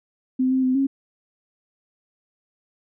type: tone with pitch steps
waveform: sine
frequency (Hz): 257.8 / 261.3 / 256.8 / 272.2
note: C4 / C4 / C4 / C#4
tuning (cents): -26 / -2 / -32 / -31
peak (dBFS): -17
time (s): 0.39-0.87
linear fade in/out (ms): 10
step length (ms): 120
effects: none